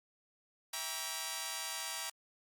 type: chord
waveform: 5% pulse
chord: E diminished seventh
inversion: none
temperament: just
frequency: 659.3 / 791.1 / 949.3 / 1139.2 Hz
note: E5 / G5 / Bb5 / Db6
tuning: 0 / +16 / +31 / +47 cents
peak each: -35 / -33 / -30 / -33 dBFS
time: 0.73-2.1 s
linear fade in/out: 5 ms
effects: Opus 48 kbps